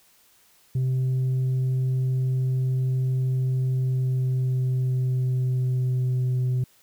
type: tone with pitch glide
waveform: sine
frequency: 129.5 to 126.76 Hz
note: C3 to B2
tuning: -17 to +46 cents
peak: -18 dBFS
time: 0.75-6.64 s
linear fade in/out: 5 ms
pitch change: -37 cents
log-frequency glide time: 3.67-6.43 s
effects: tanh soft clip ceiling -20 dBFS + white hiss -59 dBFS RMS until 6.82 s